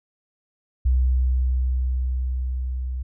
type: tone with level ramp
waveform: sine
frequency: 63.5 Hz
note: B1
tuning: 49 cents sharp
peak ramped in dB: -15 to -25 dBFS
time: 0.85-3.03 s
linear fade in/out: 10 ms
effects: none